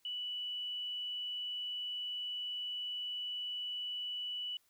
sine tone, 2960 Hz, F#7, in tune, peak -37 dBFS, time 0.05-4.57 s, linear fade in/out 2 ms, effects white hiss -73 dBFS RMS until 4.69 s

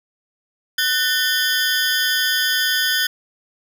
20% pulse ring-modulated tone, 1648 Hz, G#6, 14 cents flat, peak -9 dBFS, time 0.78-3.07 s, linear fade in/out 5 ms, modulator 155 Hz, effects none

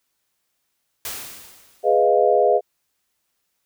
white noise with exponential decay, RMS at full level -28 dBFS, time 1.05-2.07 s, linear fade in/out 2 ms, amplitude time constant 220 ms
sine chord, F half-diminished seventh, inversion first, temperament equal, 415.3 / 493.9 / 622.3 / 698.5 Hz, Ab4 / Cb5 / Eb5 / F5, 0 / 0 / 0 / 0 cents, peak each -19 dBFS, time 1.83-2.61 s, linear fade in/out 50 ms
effects white hiss -73 dBFS RMS until 3.65 s

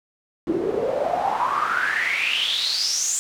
pink noise with band-pass filter sweep, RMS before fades -23 dBFS, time 0.47-3.19 s, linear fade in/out 0 ms, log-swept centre 320 to 7500 Hz, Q 9.3, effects none

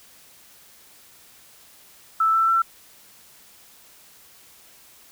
sine tone with pitch steps, 1318.5 / 1331.5 / 1344.7 Hz, E6 / E6 / E6, 0 / +17 / +34 cents, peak -16 dBFS, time 2.2-2.62 s, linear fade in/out 5 ms, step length 140 ms, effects white hiss -51 dBFS RMS until 5.11 s

